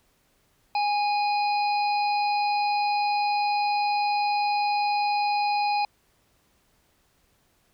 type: harmonic tone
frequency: 825 Hz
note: G#5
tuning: 12 cents flat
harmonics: 1 / 3 / 5 / 6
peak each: -22 / -32 / -36 / -38 dBFS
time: 0.75-5.85 s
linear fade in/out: 2 ms
effects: pink hiss -66 dBFS RMS until 7.73 s